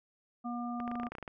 harmonic tone, 239.9 Hz, A#3, 50 cents sharp, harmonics 1 / 3 / 5, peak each -36 / -41 / -43 dBFS, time 0.44-1.09 s, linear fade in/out 20 ms
clicks, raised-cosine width 0.5 ms, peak -27 dBFS, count 12, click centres 0.802 / 0.878 / 0.915 / 0.955 / 0.999 / 1.033 / 1.068 / 1.12 / 1.152 / 1.184 / 1.227 / 1.278 s
effects none

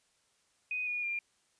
sine tone with pitch steps, 2495 / 2446 / 2399 Hz, D#7 / D#7 / D7, +4 / -30 / +36 cents, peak -32 dBFS, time 0.71-1.19 s, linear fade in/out 2 ms, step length 160 ms, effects white hiss -72 dBFS RMS until 1.59 s + resampled to 22050 Hz

